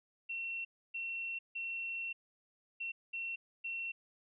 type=tone bursts at uneven times; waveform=sine; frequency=2716 Hz; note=F7; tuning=49 cents flat; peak=-37 dBFS; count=6; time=0.29-0.65 / 0.94-1.39 / 1.55-2.13 / 2.8-2.92 / 3.13-3.36 / 3.64-3.92 s; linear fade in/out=10 ms; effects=none